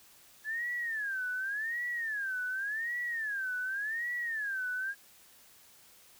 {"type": "tone with vibrato", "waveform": "sine", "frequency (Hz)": 1700, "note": "G#6", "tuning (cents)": 40, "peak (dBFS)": -32, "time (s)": [0.44, 4.95], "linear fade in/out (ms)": 50, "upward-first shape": "sine", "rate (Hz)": 0.88, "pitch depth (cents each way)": 230, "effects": ["white hiss -59 dBFS RMS until 6.19 s"]}